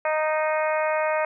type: harmonic tone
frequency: 310 Hz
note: D#4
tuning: 6 cents flat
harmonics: 2 / 3 / 4 / 5 / 6 / 7 / 8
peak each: -23 / -28 / -31 / -33 / -34 / -34 / -36 dBFS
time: 0.05-1.25 s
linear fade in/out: 2 ms
effects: none